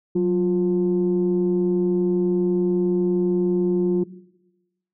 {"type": "tone pair together", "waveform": "sine", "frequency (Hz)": [184.6, 352.7], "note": ["F#3", "F4"], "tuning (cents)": [-4, 17], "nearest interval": "major seventh", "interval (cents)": 1121, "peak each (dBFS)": [-20, -18], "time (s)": [0.15, 4.04], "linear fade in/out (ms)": 10, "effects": ["noise-tail reverb RT60 1.0 s tail -18 dB re dry", "tanh soft clip ceiling -12 dBFS"]}